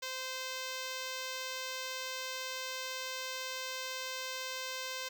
5% pulse tone with notch filter, 518 Hz, C5, 17 cents flat, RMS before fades -40 dBFS, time 0.02-5.09 s, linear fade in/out 10 ms, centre 11000 Hz, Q 1.7, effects none

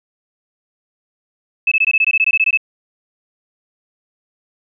sine tone bursts, 2605 Hz, E7, 21 cents flat, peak -10 dBFS, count 14, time 1.67-2.574 s, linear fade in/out 5 ms, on 46 ms, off 20 ms, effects none

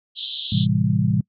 pink band-pass noise, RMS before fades -31 dBFS, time 0.15-0.67 s, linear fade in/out 50 ms, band 3100 to 3900 Hz, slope 96 dB/octave
sine chord, A minor seventh, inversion none, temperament equal with one note detuned, 110 / 130.81 / 164.81 / 198.39 Hz, A2 / C3 / E3 / G3, 0 / 0 / 0 / +21 cents, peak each -22 dBFS, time 0.52-1.21 s, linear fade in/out 5 ms
effects noise-tail reverb RT60 0.1 s tail -25 dB re dry

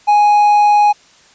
triangle tone, 830.6 Hz, G#5, in tune, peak -5 dBFS, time 0.07-0.93 s, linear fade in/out 20 ms, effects white hiss -47 dBFS RMS until 1.34 s + resampled to 16000 Hz

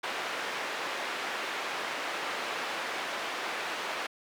white band-pass noise, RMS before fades -35 dBFS, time 0.03-4.07 s, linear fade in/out 10 ms, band 390 to 2200 Hz, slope 12 dB/octave, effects none

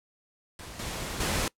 pink noise with level steps, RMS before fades -43 / -35 / -28 dBFS, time 0.59-1.48 s, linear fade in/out 2 ms, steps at 0.79 / 1.2 s, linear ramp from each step 5 ms, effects noise-tail reverb RT60 0.1 s tail -23 dB re dry + low-pass 11000 Hz 12 dB/octave

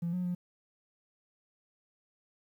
triangle tone with pitch steps, 170.5 / 180.5 / 177.8 Hz, F3 / F#3 / F3, -41 / -43 / +31 cents, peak -27 dBFS, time 0.02-0.35 s, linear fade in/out 10 ms, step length 110 ms, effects tanh soft clip ceiling -27 dBFS + 11-bit

